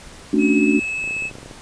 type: chord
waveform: sine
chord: D major seventh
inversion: second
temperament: equal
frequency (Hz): 220 / 277.2 / 293.7 / 370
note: A3 / C#4 / D4 / F#4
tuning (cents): 0 / 0 / 0 / 0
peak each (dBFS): -19 / -20 / -17 / -22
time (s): 0.33-0.8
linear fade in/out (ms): 5
type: tone with pitch glide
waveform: triangle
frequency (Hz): 2563 to 2594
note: E7 to E7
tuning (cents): -49 to -28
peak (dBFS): -21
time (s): 0.38-1.31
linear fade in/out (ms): 50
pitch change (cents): +21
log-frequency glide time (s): 0.5-0.68
type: clicks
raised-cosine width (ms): 2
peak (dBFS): -24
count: 12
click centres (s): 1.041 / 1.076 / 1.109 / 1.166 / 1.223 / 1.254 / 1.313 / 1.354 / 1.385 / 1.43 / 1.46 / 1.512
effects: pink hiss -41 dBFS RMS until 1.61 s + resampled to 22050 Hz